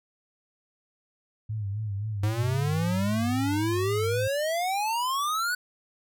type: tone with vibrato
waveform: sine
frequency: 103.83 Hz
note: G#2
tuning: in tune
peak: -28 dBFS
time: 1.49-4.28 s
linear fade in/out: 10 ms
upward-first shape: sine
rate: 3.8 Hz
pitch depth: 96 cents each way
type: exponential sweep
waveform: square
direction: up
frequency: 103.8 to 1501 Hz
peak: -26 dBFS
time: 2.23-5.55 s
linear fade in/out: 5 ms
effects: none